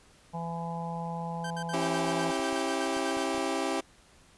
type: harmonic tone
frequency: 167.8 Hz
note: E3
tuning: 31 cents sharp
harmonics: 1 / 3 / 4 / 5 / 6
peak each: -35 / -43 / -43 / -37 / -44 dBFS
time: 0.33-2.32 s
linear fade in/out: 20 ms
type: tone bursts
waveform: sawtooth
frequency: 1559 Hz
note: G6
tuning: 10 cents flat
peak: -34 dBFS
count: 15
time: 1.44-3.241 s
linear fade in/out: 5 ms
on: 65 ms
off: 59 ms
type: chord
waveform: 20% pulse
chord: C# diminished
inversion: none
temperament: equal with one note detuned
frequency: 271.9 / 329.6 / 392 Hz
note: C#4 / E4 / G4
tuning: -33 / 0 / 0 cents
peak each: -28 dBFS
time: 1.73-3.81 s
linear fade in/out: 10 ms
type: clicks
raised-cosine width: 3 ms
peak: -36 dBFS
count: 7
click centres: 2.301 / 2.397 / 2.528 / 2.967 / 3.17 / 3.347 / 3.38 s
effects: pink hiss -59 dBFS RMS until 4.37 s + resampled to 24000 Hz